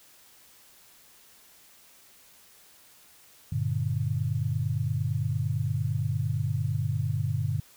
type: chord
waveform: sine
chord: G minor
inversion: none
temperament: equal with one note detuned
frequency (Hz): 98 / 118.1 / 146.83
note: G2 / Bb2 / D3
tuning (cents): 0 / +23 / 0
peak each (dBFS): -30 / -29 / -30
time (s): 3.52-7.6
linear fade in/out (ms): 5
effects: white hiss -56 dBFS RMS until 7.76 s